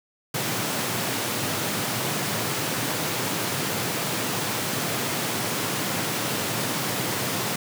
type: high-pass noise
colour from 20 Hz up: pink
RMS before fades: -27 dBFS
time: 0.34-7.56 s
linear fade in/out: 5 ms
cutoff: 100 Hz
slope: 96 dB/octave
effects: none